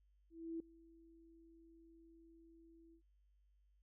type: tone with ADSR envelope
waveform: sine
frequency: 329.6 Hz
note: E4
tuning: in tune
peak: -40 dBFS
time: 0.3-3.02 s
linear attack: 300 ms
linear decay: 3 ms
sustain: -22 dB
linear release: 85 ms
effects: added 50 Hz sine -70 dBFS peak until 3.82 s